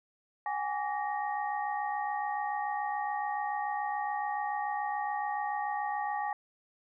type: tone cluster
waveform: sine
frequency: 760 / 827 / 1150 / 1868 Hz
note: F#5 / G#5 / D6 / A#6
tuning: +46 / -8 / -37 / +3 cents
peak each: -40 / -32 / -40 / -40 dBFS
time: 0.46-6.33 s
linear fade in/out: 2 ms
effects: none